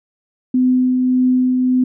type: tone with tremolo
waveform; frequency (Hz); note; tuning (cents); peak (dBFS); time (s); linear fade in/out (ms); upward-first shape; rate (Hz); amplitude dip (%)
sine; 253.9; B3; +48; -10; 0.54-1.84; 5; triangle; 1.7; 30
effects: none